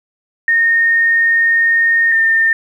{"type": "tone pair in turn", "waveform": "sine", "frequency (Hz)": [1840, 1809.4], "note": ["A#6", "A6"], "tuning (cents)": [-23, 48], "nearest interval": "unison", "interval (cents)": 29, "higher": "first", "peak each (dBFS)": -9, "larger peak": "neither", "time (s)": [[0.48, 2.12], [2.12, 2.53]], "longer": "first", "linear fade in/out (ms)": 2, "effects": ["8-bit"]}